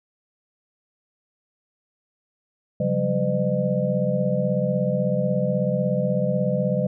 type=tone cluster; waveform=sine; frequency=137.7 / 179.5 / 195.8 / 508 / 607 Hz; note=C#3 / F3 / G3 / B4 / D#5; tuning=-11 / +48 / -2 / +49 / -43 cents; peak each=-26 dBFS; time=2.8-6.87 s; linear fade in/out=5 ms; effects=none